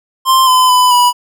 square tone with pitch steps, 1050 / 1018 / 1001 / 980 Hz, C6 / C6 / B5 / B5, +6 / -48 / +23 / -14 cents, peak -7 dBFS, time 0.25-1.13 s, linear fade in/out 50 ms, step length 220 ms, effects none

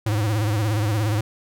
square tone with vibrato, 106.7 Hz, G#2, 47 cents sharp, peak -20 dBFS, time 0.06-1.21 s, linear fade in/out 5 ms, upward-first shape sine, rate 17 Hz, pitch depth 100 cents each way, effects none

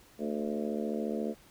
harmonic tone with a mistuned harmonic, 74.3 Hz, D2, 21 cents sharp, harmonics 3 / 4 / 5 / 6 / 7 / 8 / 9, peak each -34 / -40 / -39 / -38 / -40 / -44 / -44 dBFS, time 0.18-1.35 s, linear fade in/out 50 ms, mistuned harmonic 8, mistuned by +19 cents, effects pink hiss -59 dBFS RMS until 1.5 s

